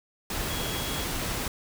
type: tone in noise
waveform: sine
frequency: 3321 Hz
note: G#7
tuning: 1 cent flat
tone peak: -38 dBFS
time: 0.5-1.04 s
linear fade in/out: 2 ms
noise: pink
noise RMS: -31 dBFS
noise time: 0.3-1.48 s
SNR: -10 dB
effects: none